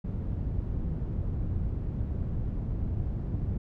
white low-pass noise, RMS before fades -31 dBFS, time 0.04-3.58 s, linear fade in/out 10 ms, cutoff 110 Hz, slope 12 dB/octave, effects none

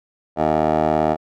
15% pulse tone with band-pass filter, 77.78 Hz, D#2, in tune, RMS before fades -18 dBFS, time 0.36-1.17 s, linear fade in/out 50 ms, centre 600 Hz, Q 3.5, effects none

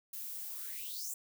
violet noise with high-pass filter sweep, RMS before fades -42 dBFS, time 0.13-1.14 s, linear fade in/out 5 ms, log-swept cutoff 240 to 7800 Hz, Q 6.6, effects none

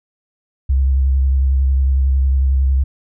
sine tone with vibrato, 66.8 Hz, C2, 36 cents sharp, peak -11 dBFS, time 0.69-2.84 s, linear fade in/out 10 ms, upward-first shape sine, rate 11 Hz, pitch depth 34 cents each way, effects none

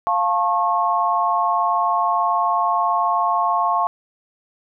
sine chord, F augmented, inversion none, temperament equal with one note detuned, 698.5 / 880 / 1088.4 Hz, F5 / A5 / C#6, 0 / 0 / -32 cents, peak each -21 / -22 / -19 dBFS, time 0.07-3.87 s, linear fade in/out 0 ms, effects none

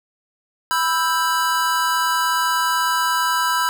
square chord, E minor, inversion second, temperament just, 988.9 / 1318.5 / 1582.2 Hz, B5 / E6 / G6, +2 / 0 / +16 cents, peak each -21 / -23 / -24 dBFS, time 0.71-3.69 s, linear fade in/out 0 ms, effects none

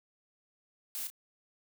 blue noise with echo, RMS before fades -38 dBFS, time 0.95-1.07 s, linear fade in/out 0 ms, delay 31 ms, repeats 1, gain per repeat -9 dB, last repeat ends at 1.101 s, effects none

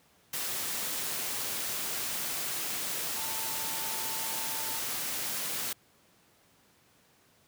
sine tone in noise, 891 Hz, A5, 22 cents sharp, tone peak -43 dBFS, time 3.16-4.79 s, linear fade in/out 5 ms, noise white, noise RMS -34 dBFS, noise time 0.33-5.73 s, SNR -12 dB, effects pink hiss -64 dBFS RMS until 7.47 s + high-pass 100 Hz 12 dB/octave

